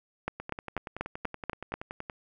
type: two click trains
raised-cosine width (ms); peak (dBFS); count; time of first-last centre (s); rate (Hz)
0.5; -15 / -22; 7 / 19; 0.28-1.74 / 0.4-2.098; 4.11 / 10.6
effects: none

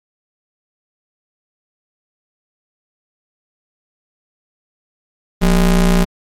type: ring-modulated tone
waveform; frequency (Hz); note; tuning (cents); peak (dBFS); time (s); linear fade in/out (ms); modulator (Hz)
square; 103.83; G#2; 0; -7; 5.41-6.05; 20; 74.1
effects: MP3 64 kbps

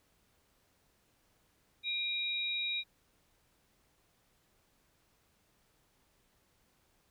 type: tone pair together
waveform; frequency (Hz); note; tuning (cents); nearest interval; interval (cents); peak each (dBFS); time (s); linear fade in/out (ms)
sine; 2396 / 3807; D7 / A#7; +34 / +36; minor sixth; 802; -37 / -34; 1.83-2.84; 50
effects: pink hiss -72 dBFS RMS until 7.1 s

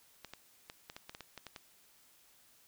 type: clicks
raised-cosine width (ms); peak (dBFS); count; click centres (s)
0.2; -28; 11; 0.247 / 0.336 / 0.699 / 0.899 / 0.965 / 1.095 / 1.149 / 1.207 / 1.377 / 1.467 / 1.562
effects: white hiss -65 dBFS RMS until 2.67 s

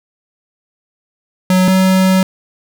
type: tone pair in turn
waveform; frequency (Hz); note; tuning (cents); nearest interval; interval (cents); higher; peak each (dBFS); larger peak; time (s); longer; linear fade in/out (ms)
square; 185 / 188.02; F#3 / F#3; 0 / +28; unison; 28; second; -9; neither; 1.5-1.68 / 1.68-2.23; second; 2
effects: none

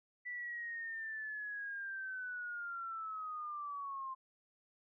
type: linear sweep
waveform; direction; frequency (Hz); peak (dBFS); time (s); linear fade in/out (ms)
sine; down; 1975.5 to 1046.5; -40; 0.25-4.15; 20
effects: none

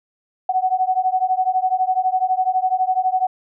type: beating tone pair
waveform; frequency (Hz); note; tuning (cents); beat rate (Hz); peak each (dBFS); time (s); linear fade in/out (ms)
sine; 740 / 752; F#5 / F#5; 0 / +28; 12; -19; 0.49-3.27; 5
effects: none

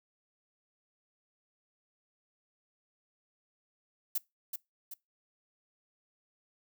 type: noise with echo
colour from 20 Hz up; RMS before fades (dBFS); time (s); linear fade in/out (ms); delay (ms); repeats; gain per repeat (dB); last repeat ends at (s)
violet; -31; 4.15-4.18; 5; 380; 2; -6; 4.94
effects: noise-tail reverb RT60 0.2 s tail -23 dB re dry

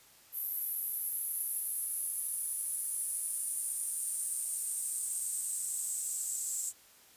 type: noise with high-pass filter sweep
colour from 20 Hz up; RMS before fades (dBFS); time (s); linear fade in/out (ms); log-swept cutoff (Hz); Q
white; -36; 0.32-6.73; 50; 12000 to 7600; 7.6
effects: white hiss -60 dBFS RMS until 7.16 s + resampled to 32000 Hz

